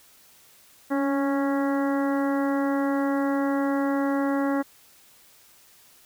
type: harmonic tone with a mistuned harmonic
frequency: 276.4 Hz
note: C#4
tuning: 5 cents flat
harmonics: 1 / 2 / 3 / 4 / 5 / 6 / 7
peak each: -23 / -29 / -33 / -35 / -37 / -39 / -40 dBFS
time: 0.9-4.63 s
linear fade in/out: 20 ms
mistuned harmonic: 1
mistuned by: +24 cents
effects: white hiss -55 dBFS RMS until 6.05 s